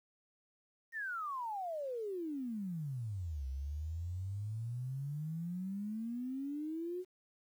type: exponential two-way sweep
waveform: sine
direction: down then up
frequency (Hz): 1881 to 65 to 372.5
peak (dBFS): -37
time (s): 0.92-7.05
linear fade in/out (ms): 50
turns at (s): 3.47
effects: 11-bit